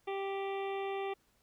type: harmonic tone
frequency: 392 Hz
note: G4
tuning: in tune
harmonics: 1 / 2 / 3 / 5 / 6 / 7 / 8 / 9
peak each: -36 / -40 / -47 / -50 / -49 / -52 / -57 / -56 dBFS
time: 0.07-1.14 s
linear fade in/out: 10 ms
effects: pink hiss -72 dBFS RMS until 1.42 s